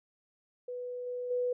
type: tone with level steps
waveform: sine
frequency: 493.9 Hz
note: B4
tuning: in tune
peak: -36 / -34 / -28 dBFS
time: 0.68-1.53 s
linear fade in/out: 5 ms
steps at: 1.06 / 1.3 s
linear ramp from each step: 10 ms
effects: none